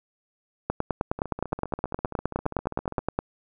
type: two click trains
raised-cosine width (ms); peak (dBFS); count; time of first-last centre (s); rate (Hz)
1; -10 / -20; 25 / 28; 0.7-3.19 / 1.19-2.99; 9.64 / 15
effects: none